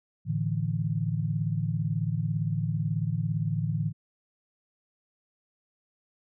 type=chord; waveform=sine; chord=A suspended fourth; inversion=none; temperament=equal; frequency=110 / 146.83 / 164.81 Hz; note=A2 / D3 / E3; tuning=0 / 0 / 0 cents; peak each=-30 dBFS; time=0.25-3.93 s; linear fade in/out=50 ms; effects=none